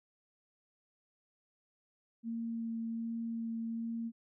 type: tone with vibrato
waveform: sine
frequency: 228.8 Hz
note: A#3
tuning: 32 cents flat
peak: -35 dBFS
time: 2.23-4.12 s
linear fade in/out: 50 ms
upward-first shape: sine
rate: 1.3 Hz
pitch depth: 9 cents each way
effects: none